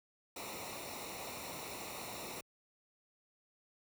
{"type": "noise with comb filter", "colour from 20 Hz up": "pink", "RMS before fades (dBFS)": -45, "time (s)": [0.36, 2.41], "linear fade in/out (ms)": 5, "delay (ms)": 0.62, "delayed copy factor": -0.75, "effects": ["high-pass 60 Hz 12 dB/octave"]}